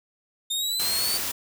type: linear sweep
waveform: sawtooth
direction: up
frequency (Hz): 3636 to 4600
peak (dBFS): -22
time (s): 0.5-1.18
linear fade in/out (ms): 10
type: noise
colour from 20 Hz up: white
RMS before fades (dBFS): -29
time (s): 0.79-1.32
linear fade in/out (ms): 10
effects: none